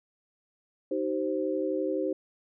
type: chord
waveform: sine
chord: C minor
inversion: first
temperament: equal with one note detuned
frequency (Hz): 311.1 / 382.8 / 523.3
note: Eb4 / G4 / C5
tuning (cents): 0 / -41 / 0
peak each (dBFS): -31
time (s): 0.91-2.13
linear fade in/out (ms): 5
effects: none